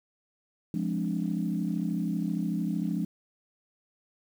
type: chord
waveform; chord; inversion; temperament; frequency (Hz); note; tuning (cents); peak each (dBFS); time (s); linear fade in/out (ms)
sine; D half-diminished seventh; first; equal with one note detuned; 174.61 / 207.7 / 261.6 / 296.6; F3 / Ab3 / C4 / D4; 0 / 0 / 0 / +17; -30 / -31 / -36 / -34; 0.74-3.05; 2
effects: tanh soft clip ceiling -17 dBFS + 9-bit